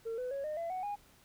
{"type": "tone with pitch steps", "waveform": "sine", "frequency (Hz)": [454.7, 501.6, 553.4, 610.5, 673.5, 742.9, 819.6], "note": ["A#4", "B4", "C#5", "D#5", "E5", "F#5", "G#5"], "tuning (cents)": [-43, 27, -3, -33, 37, 7, -23], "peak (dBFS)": -33, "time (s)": [0.05, 0.96], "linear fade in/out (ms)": 20, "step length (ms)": 130, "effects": ["tanh soft clip ceiling -33 dBFS", "pink hiss -63 dBFS RMS until 1.24 s"]}